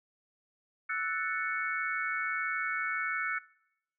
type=chord; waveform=sine; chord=F# minor seventh; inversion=third; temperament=equal with one note detuned; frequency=1318.5 / 1480 / 1765.1 / 2217 Hz; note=E6 / F#6 / A6 / C#7; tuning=0 / 0 / +5 / 0 cents; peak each=-37 / -35 / -39 / -35 dBFS; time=0.89-3.39 s; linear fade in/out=10 ms; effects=noise-tail reverb RT60 0.8 s tail -22 dB re dry